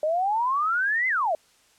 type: exponential two-way sweep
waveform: sine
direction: up then down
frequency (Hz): 597 to 2093 to 597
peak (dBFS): -21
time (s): 0.03-1.35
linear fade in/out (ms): 2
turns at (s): 1.08
effects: white hiss -60 dBFS RMS until 1.78 s + low-pass 9000 Hz 12 dB/octave